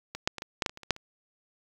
clicks, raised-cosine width 0.2 ms, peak -19 / -7 / -20 / -19 / -9 / -8 / -24 / -26 / -28 / -6 / -28 dBFS, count 11, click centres 0.15 / 0.275 / 0.383 / 0.421 / 0.622 / 0.662 / 0.695 / 0.774 / 0.833 / 0.907 / 0.964 s, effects 8-bit

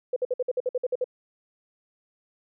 sine tone bursts, 502 Hz, B4, 28 cents sharp, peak -22 dBFS, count 11, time 0.13-1.043 s, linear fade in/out 5 ms, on 33 ms, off 55 ms, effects none

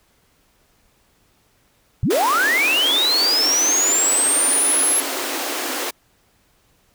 sine linear sweep, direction up, 84 to 11175 Hz, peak -15 dBFS, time 2.03-5 s, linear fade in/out 0 ms
pink high-pass noise, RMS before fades -25 dBFS, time 2.1-5.91 s, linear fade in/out 10 ms, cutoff 260 Hz, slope 96 dB/octave
effects pink hiss -60 dBFS RMS until 6.94 s

